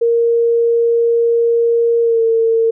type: tone with pitch glide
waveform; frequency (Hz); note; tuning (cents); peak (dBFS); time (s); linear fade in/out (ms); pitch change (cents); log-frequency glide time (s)
sine; 466.2 to 454; A#4 to A#4; 0 to -46; -10; 0.01-2.71; 10; -46; 2.02-2.22
effects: none